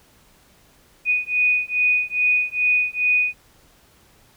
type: beating tone pair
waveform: sine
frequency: 2479 / 2481.4 Hz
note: D#7 / D#7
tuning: -7 / -5 cents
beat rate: 2.4 Hz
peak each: -20 dBFS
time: 1.05-3.35 s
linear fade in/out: 50 ms
effects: pink hiss -55 dBFS RMS until 4.36 s